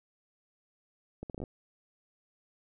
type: accelerating click train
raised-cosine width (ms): 2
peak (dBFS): -26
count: 8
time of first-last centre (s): 1.23-1.438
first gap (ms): 68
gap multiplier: 0.7
effects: none